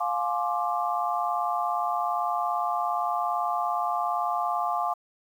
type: chord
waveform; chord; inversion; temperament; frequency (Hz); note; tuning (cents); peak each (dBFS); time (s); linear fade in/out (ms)
sine; D half-diminished seventh; first; just; 704.8 / 845.8 / 1057.2 / 1174.7; F5 / Ab5 / C6 / D6; +16 / +31 / +18 / 0; -28 / -31 / -32 / -30; 0-4.94; 10
effects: 9-bit